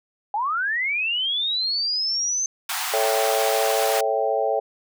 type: linear sweep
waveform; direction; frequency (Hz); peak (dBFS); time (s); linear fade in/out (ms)
sine; up; 793 to 6272; -21; 0.34-2.46; 2
type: high-pass noise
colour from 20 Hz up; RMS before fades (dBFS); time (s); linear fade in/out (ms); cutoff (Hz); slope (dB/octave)
pink; -27; 2.69-4.01; 5; 720; 96
type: chord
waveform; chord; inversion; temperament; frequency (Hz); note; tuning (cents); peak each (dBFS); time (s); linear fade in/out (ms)
sine; A dominant seventh; none; equal; 440 / 554.4 / 659.3 / 784; A4 / C#5 / E5 / G5; 0 / 0 / 0 / 0; -25; 2.93-4.6; 10
effects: none